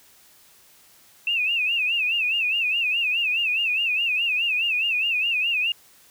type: tone with vibrato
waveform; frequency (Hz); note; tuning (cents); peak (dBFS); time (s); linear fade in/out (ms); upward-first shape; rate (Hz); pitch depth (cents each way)
sine; 2637; E7; 0; -20; 1.27-5.72; 2; sine; 4.8; 130
effects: white hiss -54 dBFS RMS until 6.1 s